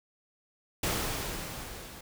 pink noise with level ramp, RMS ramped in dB -29 to -47 dBFS, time 0.83-2.01 s, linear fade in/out 5 ms, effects none

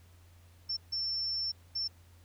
sine tone bursts at uneven times, 5390 Hz, E8, 38 cents sharp, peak -31 dBFS, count 3, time 0.69-0.77 / 0.92-1.52 / 1.75-1.88 s, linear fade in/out 10 ms, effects added 87 Hz sine -56 dBFS peak until 2.24 s + pink hiss -65 dBFS RMS until 2.24 s

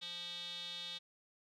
square tone with band-pass filter, 174.61 Hz, F3, in tune, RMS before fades -45 dBFS, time 0.01-0.99 s, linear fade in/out 20 ms, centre 3600 Hz, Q 8.9, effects none

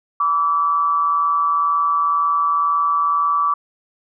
sine tone with amplitude modulation, 1153 Hz, D6, 32 cents flat, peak -12 dBFS, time 0.2-3.54 s, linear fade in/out 5 ms, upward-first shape sine, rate 162 Hz, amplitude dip 55%, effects none

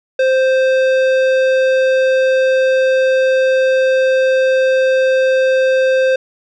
triangle tone with tanh clipping, 523 Hz, C5, 1 cent flat, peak -12 dBFS, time 0.19-6.16 s, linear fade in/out 5 ms, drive 18 dB, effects none

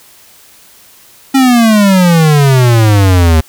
square exponential sweep, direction down, 273.1 to 77.6 Hz, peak -5 dBFS, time 1.34-3.41 s, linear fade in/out 10 ms, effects white hiss -41 dBFS RMS until 3.48 s

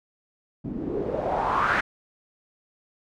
white noise with low-pass filter sweep, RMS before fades -26 dBFS, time 0.64-1.81 s, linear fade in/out 10 ms, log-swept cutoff 220 to 1700 Hz, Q 4, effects none

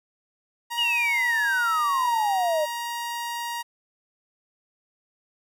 sawtooth tone, 944 Hz, A#5, 22 cents sharp, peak -25 dBFS, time 0.7-3.63 s, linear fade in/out 20 ms
sine exponential sweep, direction down, 2960 to 591 Hz, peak -21 dBFS, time 0.77-2.66 s, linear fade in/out 20 ms
effects none

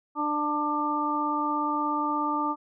harmonic tone, 297.2 Hz, D4, 21 cents sharp, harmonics 1 / 2 / 3 / 4, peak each -30 / -39 / -29 / -28 dBFS, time 0.15-2.56 s, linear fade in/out 50 ms, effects none

